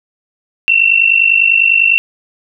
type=tone pair together; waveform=sine; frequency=2684 / 2734 Hz; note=E7 / F7; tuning=+31 / -37 cents; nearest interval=unison; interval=32 cents; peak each=-10 dBFS; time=0.68-1.98 s; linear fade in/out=0 ms; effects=none